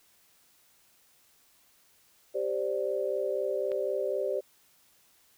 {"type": "chord", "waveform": "sine", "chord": "G suspended fourth", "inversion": "none", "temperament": "equal", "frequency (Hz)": [392, 523.3, 587.3], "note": ["G4", "C5", "D5"], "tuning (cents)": [0, 0, 0], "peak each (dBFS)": -32, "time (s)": [2.34, 4.41], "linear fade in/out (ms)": 20}
{"type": "click", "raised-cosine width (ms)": 0.3, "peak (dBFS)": -30, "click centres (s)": 3.718}
{"effects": ["white hiss -64 dBFS RMS until 5.37 s"]}